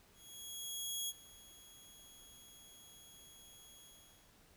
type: tone with ADSR envelope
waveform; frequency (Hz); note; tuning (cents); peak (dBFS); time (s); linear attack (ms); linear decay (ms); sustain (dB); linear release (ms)
15% pulse; 3322; G#7; 0; -30; 0.13-4.33; 960; 35; -20; 490
effects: pink hiss -66 dBFS RMS until 4.56 s